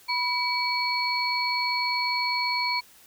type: tone cluster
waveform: sine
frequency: 980 / 2282 / 4365 Hz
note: B5 / C#7 / C#8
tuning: -14 / +50 / -28 cents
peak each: -28 dBFS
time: 0.08-2.81 s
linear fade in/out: 20 ms
effects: white hiss -54 dBFS RMS until 3.06 s